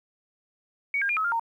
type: tone with pitch steps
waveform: sine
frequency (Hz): 2247 / 1611 / 2413 / 1284 / 1399 / 920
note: C#7 / G6 / D7 / E6 / F6 / A#5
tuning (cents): +23 / +47 / +46 / -46 / +3 / -23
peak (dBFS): -23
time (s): 0.94-1.396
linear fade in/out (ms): 2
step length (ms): 76
effects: 10-bit